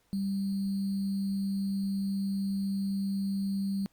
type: tone with sample-and-hold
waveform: sine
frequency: 196.2 Hz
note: G3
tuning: 2 cents sharp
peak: -28 dBFS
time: 0.13-3.86 s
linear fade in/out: 0 ms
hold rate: 4410 Hz
effects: pink hiss -70 dBFS RMS until 3.92 s + Opus 48 kbps